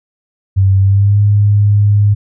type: tone with pitch glide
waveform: sine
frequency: 96.6 to 102.94 Hz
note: G2 to G#2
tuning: -25 to -15 cents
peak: -6 dBFS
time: 0.56-2.15 s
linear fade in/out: 20 ms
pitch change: +110 cents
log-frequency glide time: 0.79-1.2 s
effects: none